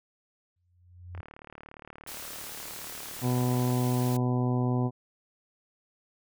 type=tone with exponential growth; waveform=sine; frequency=88.8 Hz; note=F2; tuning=29 cents sharp; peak=-34 dBFS; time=0.56-1.21 s; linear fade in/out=5 ms; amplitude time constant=140 ms
type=click train; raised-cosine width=0.5 ms; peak=-30 dBFS; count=96; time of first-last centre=1.15-3.704 s; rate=37.2 Hz
type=noise; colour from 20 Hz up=white; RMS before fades=-41 dBFS; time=2.07-4.17 s; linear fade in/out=5 ms
type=harmonic tone; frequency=124.5 Hz; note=B2; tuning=14 cents sharp; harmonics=1 / 2 / 3 / 4 / 5 / 6 / 7 / 8; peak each=-26 / -29 / -35 / -40 / -42 / -39 / -44 / -41 dBFS; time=3.21-4.91 s; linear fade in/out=50 ms
effects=none